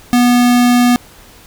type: tone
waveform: square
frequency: 244.1 Hz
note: B3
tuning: 20 cents flat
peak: -8 dBFS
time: 0.13-0.96 s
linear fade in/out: 0 ms
effects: pink hiss -41 dBFS RMS until 1.46 s